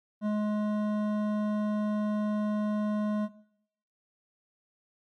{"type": "tone with hard clipping", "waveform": "triangle", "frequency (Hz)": 210.6, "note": "G#3", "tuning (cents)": 24, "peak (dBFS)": -28, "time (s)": [0.21, 3.29], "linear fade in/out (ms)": 50, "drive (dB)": 15, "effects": ["noise-tail reverb RT60 0.7 s tail -18 dB re dry", "AAC 64 kbps"]}